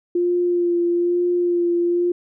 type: tone with vibrato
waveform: sine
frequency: 349.2 Hz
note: F4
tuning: in tune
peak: -16 dBFS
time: 0.15-2.12 s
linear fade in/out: 5 ms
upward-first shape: sine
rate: 1.1 Hz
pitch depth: 19 cents each way
effects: none